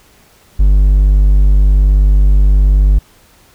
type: tone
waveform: triangle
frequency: 49.43 Hz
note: G1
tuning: 15 cents sharp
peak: -3 dBFS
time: 0.59-2.99 s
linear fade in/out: 10 ms
effects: pink hiss -47 dBFS RMS until 3.54 s